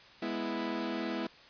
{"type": "chord", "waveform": "sawtooth", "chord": "E major", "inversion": "first", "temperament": "equal", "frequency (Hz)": [207.7, 246.9, 329.6], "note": ["G#3", "B3", "E4"], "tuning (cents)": [0, 0, 0], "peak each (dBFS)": [-35, -34, -32], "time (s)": [0.22, 1.27], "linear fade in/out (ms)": 5, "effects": ["white hiss -55 dBFS RMS until 1.49 s", "resampled to 11025 Hz"]}